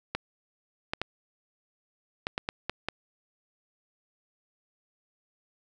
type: clicks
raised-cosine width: 0.3 ms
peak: -13 dBFS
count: 8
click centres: 0.15 / 0.935 / 1.016 / 2.269 / 2.379 / 2.489 / 2.696 / 2.886 s
effects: none